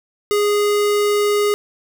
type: tone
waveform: square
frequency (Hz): 413.3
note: G#4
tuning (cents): -8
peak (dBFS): -15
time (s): 0.31-1.54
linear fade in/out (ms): 0
effects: none